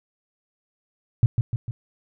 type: tone with echo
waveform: sine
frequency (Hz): 116.54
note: A#2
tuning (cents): 0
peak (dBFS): -11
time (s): 1.23-1.26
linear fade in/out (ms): 0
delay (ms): 150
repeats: 3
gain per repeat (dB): -5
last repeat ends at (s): 1.71
effects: none